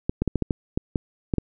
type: clicks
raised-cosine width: 3 ms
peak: -9 dBFS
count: 10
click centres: 0.095 / 0.22 / 0.277 / 0.357 / 0.423 / 0.508 / 0.775 / 0.958 / 1.338 / 1.383 s
effects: none